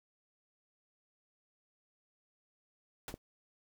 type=noise with exponential decay; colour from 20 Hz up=pink; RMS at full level=-38 dBFS; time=3.08-3.18 s; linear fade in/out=1 ms; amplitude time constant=21 ms
type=click; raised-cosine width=2 ms; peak=-28 dBFS; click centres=3.141 s
effects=none